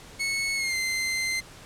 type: tone with pitch glide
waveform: sawtooth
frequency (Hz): 2200 to 2077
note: C#7 to C7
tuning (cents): -14 to -13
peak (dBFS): -22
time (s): 0.19-1.41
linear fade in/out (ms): 20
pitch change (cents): -99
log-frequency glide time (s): 0.56-0.76
effects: pink hiss -47 dBFS RMS until 1.65 s + low-pass 10000 Hz 12 dB/octave